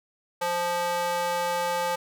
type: tone with high-pass filter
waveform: square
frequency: 174.61 Hz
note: F3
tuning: in tune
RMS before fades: -27 dBFS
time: 0.41-1.96 s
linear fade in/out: 10 ms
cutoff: 690 Hz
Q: 3.2
effects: none